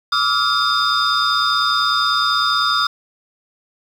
sine tone cluster, 1154 / 1290 / 1400 / 3623 / 4945 Hz, D6 / E6 / F6 / A7 / D#8, -31 / -38 / +4 / +50 / -12 cents, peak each -20 dBFS, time 0.12-2.87 s, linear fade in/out 5 ms, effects tanh soft clip ceiling -8 dBFS + 7-bit

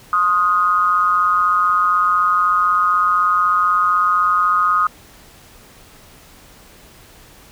sine tone with amplitude modulation, 1244.5 Hz, D#6, in tune, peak -9 dBFS, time 0.13-4.87 s, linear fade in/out 2 ms, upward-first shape sine, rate 184 Hz, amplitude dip 75%, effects pink hiss -45 dBFS RMS until 7.51 s

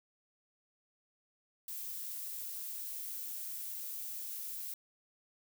violet noise, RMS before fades -42 dBFS, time 1.68-4.74 s, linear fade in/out 2 ms, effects none

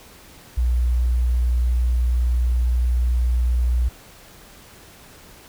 sine tone with sample-and-hold, 60.7 Hz, B1, 29 cents flat, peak -16 dBFS, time 0.57-3.89 s, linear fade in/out 10 ms, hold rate 11025 Hz, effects pink hiss -46 dBFS RMS until 5.48 s

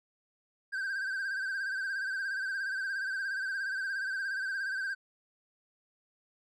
triangle tone with vibrato, 1568 Hz, G6, in tune, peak -30 dBFS, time 0.72-4.95 s, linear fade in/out 20 ms, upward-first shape sine, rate 17 Hz, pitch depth 64 cents each way, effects resampled to 24000 Hz

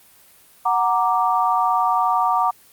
sine chord, Gb augmented, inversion none, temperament equal, 740 / 932.3 / 1174.7 Hz, Gb5 / Bb5 / D6, 0 / 0 / 0 cents, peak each -20 dBFS, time 0.65-2.51 s, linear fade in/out 10 ms, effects white hiss -51 dBFS RMS until 2.72 s + Opus 32 kbps

